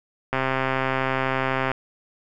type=click train; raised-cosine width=0.5 ms; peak=-8 dBFS; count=184; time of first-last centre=0.33-1.716 s; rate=132 Hz; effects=none